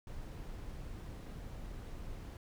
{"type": "noise", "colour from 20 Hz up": "brown", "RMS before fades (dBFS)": -45, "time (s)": [0.07, 2.37], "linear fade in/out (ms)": 2, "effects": []}